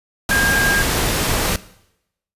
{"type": "tone in noise", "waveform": "sine", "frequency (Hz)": 1615, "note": "G#6", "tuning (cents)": -49, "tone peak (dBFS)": -15, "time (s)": [0.31, 0.82], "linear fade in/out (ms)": 2, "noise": "pink", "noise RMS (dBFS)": -19, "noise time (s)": [0.29, 1.56], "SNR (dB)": 1, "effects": ["noise-tail reverb RT60 0.8 s tail -18 dB re dry", "resampled to 32000 Hz"]}